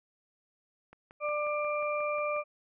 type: click train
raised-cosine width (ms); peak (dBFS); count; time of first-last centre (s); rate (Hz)
0.5; -36; 9; 0.93-2.364; 5.58
type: harmonic tone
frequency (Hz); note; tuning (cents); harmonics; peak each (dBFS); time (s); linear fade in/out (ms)
594; D5; +20; 1 / 2 / 4; -31 / -34 / -37; 1.2-2.44; 50
effects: none